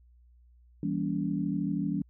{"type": "chord", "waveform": "sine", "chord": "E diminished seventh", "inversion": "none", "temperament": "just", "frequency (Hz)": [164.81, 197.78, 237.3, 284.8], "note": ["E3", "G3", "Bb3", "Db4"], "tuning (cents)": [0, 16, 31, 47], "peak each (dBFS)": [-33, -32, -37, -32], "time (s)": [0.83, 2.02], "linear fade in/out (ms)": 2, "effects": ["added 60 Hz sine -56 dBFS peak until 2.09 s"]}